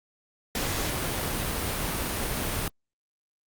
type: noise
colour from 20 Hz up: pink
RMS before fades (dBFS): -29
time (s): 0.55-2.68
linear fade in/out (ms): 2
effects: Opus 48 kbps